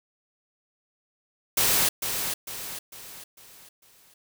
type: noise with echo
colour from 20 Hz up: white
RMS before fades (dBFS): -22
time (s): 1.57-1.89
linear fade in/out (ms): 5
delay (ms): 450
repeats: 5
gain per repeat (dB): -7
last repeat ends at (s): 4.14
effects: none